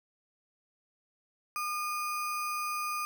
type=tone with sample-and-hold; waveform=sine; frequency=1212 Hz; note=D#6; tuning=46 cents flat; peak=-31 dBFS; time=1.56-3.05 s; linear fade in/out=0 ms; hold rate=3675 Hz; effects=none